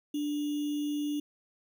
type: tone with sample-and-hold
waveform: sine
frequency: 294 Hz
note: D4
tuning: 2 cents sharp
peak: -29 dBFS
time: 0.14-1.2 s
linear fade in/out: 5 ms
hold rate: 3150 Hz
effects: none